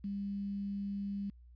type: tone with quantisation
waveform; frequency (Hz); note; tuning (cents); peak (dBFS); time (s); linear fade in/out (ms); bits
sine; 200; G3; +35; -35; 0.04-1.3; 5; 10
effects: added 60 Hz sine -54 dBFS peak until 1.55 s + resampled to 11025 Hz